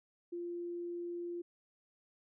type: tone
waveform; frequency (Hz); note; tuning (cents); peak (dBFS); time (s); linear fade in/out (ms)
sine; 346.9; F4; -12; -38; 0.32-1.42; 10
effects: none